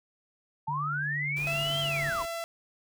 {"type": "linear two-way sweep", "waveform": "sine", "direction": "up then down", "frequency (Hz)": [860, 3224, 935], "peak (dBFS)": -29, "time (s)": [0.67, 2.23], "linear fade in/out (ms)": 10, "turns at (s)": 1.8}
{"type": "tone with pitch glide", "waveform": "sine", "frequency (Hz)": [146.83, 144.22], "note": ["D3", "D3"], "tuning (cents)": [0, -31], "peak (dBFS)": -34, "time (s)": [0.68, 2.1], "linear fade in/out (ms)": 5, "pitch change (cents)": -31, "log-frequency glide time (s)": [1.14, 1.77]}
{"type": "noise", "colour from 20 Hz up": "pink", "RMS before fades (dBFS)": -44, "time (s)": [1.36, 2.26], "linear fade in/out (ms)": 10}
{"type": "tone", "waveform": "sawtooth", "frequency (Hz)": 671, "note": "E5", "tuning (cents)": 31, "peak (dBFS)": -29, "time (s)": [1.47, 2.44], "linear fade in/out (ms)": 0}
{"effects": []}